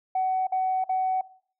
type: tone bursts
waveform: sine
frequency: 751 Hz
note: F#5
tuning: 26 cents sharp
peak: -21 dBFS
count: 3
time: 0.15-1.212 s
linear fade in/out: 5 ms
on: 320 ms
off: 51 ms
effects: noise-tail reverb RT60 0.5 s tail -20 dB re dry + tanh soft clip ceiling -18 dBFS